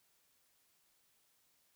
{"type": "silence", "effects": ["white hiss -74 dBFS RMS until 1.75 s"]}